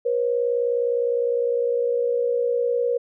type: tone pair together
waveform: sine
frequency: 480 / 539.7 Hz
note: B4 / C#5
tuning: -49 / -46 cents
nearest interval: major second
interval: 203 cents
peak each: -20 / -26 dBFS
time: 0.05-2.98 s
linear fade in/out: 10 ms
effects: none